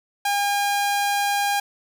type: tone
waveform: sawtooth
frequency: 809 Hz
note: G#5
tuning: 46 cents flat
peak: -16 dBFS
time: 0.25-1.6 s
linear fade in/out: 5 ms
effects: none